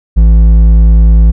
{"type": "tone with hard clipping", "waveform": "sine", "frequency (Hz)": 55, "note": "A1", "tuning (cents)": 0, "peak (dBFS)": -3, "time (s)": [0.16, 1.32], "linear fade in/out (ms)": 20, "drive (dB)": 6, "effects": []}